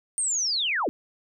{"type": "linear sweep", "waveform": "sine", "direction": "down", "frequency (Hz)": [8870, 215.7], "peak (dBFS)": -23, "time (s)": [0.18, 0.89], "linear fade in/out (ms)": 0, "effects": []}